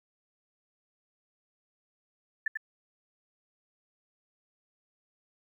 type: tone with echo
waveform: sine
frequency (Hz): 1760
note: A6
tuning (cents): 0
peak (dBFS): -25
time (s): 2.46-2.48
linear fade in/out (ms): 5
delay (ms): 93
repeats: 1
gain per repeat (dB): -5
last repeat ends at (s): 2.573
effects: 11-bit